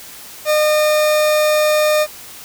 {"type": "tone", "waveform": "40% pulse", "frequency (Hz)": 608, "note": "D#5", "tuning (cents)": -40, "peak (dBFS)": -11, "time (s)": [0.45, 2.07], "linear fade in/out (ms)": 50, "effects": ["white hiss -36 dBFS RMS until 2.44 s"]}